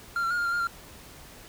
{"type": "tone with pitch steps", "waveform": "triangle", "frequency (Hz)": [1390, 1358, 1430, 1406, 1383, 1411, 1379], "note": ["F6", "F6", "F6", "F6", "F6", "F6", "F6"], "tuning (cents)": [-9, -49, 41, 11, -17, 17, -22], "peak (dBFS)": -23, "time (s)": [0.16, 0.671], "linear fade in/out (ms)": 2, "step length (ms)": 73, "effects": ["pink hiss -48 dBFS RMS until 1.48 s"]}